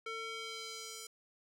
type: tone with band-pass filter sweep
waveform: square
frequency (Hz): 450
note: A4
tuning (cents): +39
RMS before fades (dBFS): -44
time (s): 0.06-1.07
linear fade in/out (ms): 5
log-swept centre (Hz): 1900 to 7800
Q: 1.2
effects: none